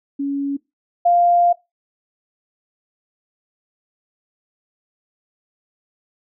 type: tone pair in turn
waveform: sine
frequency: 279.9 / 698 Hz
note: C#4 / F5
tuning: +17 / -1 cents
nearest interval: octave + major third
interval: 1582 cents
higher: second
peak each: -19 / -11 dBFS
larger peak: second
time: 0.19-0.57 / 1.05-1.53 s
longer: second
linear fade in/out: 10 ms
effects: noise-tail reverb RT60 0.2 s tail -20 dB re dry

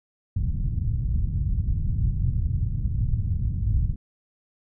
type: low-pass noise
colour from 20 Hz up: white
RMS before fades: -24 dBFS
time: 0.36-3.96 s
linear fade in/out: 5 ms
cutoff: 120 Hz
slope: 24 dB/octave
effects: none

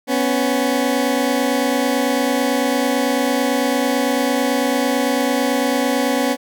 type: tone pair together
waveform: 20% pulse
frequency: 248.2 / 277.2 Hz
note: B3 / C#4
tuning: +9 / 0 cents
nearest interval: major second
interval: 191 cents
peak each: -14 dBFS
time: 0.07-6.37 s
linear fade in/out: 50 ms
effects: none

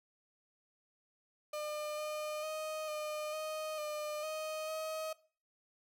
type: tone with pitch steps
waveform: 35% pulse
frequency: 602 / 608 / 623 / 608 / 622 / 603 / 624 / 631 Hz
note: D5 / D#5 / D#5 / D#5 / D#5 / D5 / D#5 / D#5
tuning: +43 / -40 / +2 / -40 / -1 / +46 / +5 / +24 cents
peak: -36 dBFS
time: 1.53-5.13 s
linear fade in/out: 5 ms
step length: 450 ms
effects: noise-tail reverb RT60 0.4 s tail -19 dB re dry

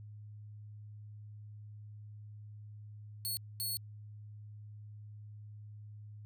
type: tone bursts at uneven times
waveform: 10% pulse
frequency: 4375 Hz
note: C#8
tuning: 24 cents flat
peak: -28 dBFS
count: 2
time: 3.25-3.37 / 3.6-3.77 s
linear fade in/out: 0 ms
effects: added 105 Hz sine -47 dBFS peak until 6.25 s

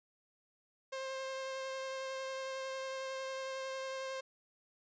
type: tone with vibrato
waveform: sawtooth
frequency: 530 Hz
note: C5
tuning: 22 cents sharp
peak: -35 dBFS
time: 0.92-4.21 s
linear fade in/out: 10 ms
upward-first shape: triangle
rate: 11 Hz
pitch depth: 13 cents each way
effects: resampled to 16000 Hz

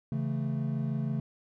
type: chord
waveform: triangle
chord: A major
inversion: first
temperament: equal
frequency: 138.59 / 164.81 / 220 Hz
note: C#3 / E3 / A3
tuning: 0 / 0 / 0 cents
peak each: -29 / -34 / -32 dBFS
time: 0.12-1.2 s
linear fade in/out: 2 ms
effects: none

